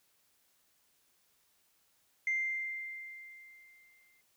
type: tone with exponential decay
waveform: sine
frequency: 2093 Hz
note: C7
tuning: in tune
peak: -27 dBFS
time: 2.27-4.21 s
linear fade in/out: 2 ms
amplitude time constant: 420 ms
effects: tanh soft clip ceiling -25 dBFS + white hiss -72 dBFS RMS until 4.36 s